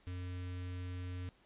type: tone with notch filter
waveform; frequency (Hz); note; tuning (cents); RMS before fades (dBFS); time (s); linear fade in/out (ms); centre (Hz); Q
square; 90; F#2; -47; -42; 0.07-1.29; 0; 750; 0.74
effects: pink hiss -68 dBFS RMS until 1.45 s + resampled to 8000 Hz